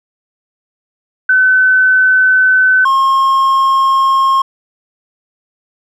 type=tone pair in turn; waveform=sine / triangle; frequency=1516 / 1074.4 Hz; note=F#6 / C6; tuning=+42 / +46 cents; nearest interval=tritone; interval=596 cents; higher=first; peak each=-6 dBFS; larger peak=neither; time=1.29-2.85 / 2.85-4.42 s; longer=second; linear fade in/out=5 ms; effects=none